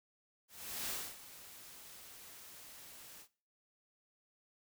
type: noise with ADSR envelope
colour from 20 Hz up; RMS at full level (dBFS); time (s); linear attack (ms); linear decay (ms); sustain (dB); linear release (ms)
white; -39; 0.48-3.28; 420; 250; -15; 77
effects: noise-tail reverb RT60 0.4 s tail -19 dB re dry

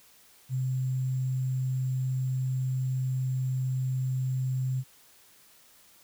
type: tone with sample-and-hold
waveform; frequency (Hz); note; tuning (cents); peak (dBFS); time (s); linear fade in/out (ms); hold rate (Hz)
sine; 130; C3; -11; -26; 0.49-4.84; 50; 7350
effects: white hiss -58 dBFS RMS until 6.03 s

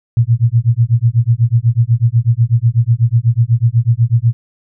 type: tone with tremolo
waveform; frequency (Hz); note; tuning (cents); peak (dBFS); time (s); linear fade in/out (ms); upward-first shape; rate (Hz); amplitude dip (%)
sine; 117; A#2; +7; -5; 0.17-4.33; 0; sine; 8.1; 100
effects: none

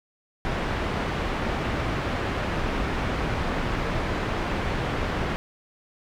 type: low-pass noise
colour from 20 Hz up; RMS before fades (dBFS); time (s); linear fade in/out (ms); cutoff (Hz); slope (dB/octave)
pink; -27; 0.45-5.36; 0; 2300; 12
effects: none

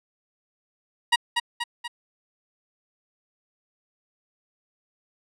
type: tone with echo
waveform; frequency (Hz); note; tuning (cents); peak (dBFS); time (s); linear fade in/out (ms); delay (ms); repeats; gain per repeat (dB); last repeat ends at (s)
15% pulse; 952; A#5; +36; -9; 1.12-1.16; 10; 240; 3; -5; 1.88
effects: low-pass 8000 Hz 12 dB/octave

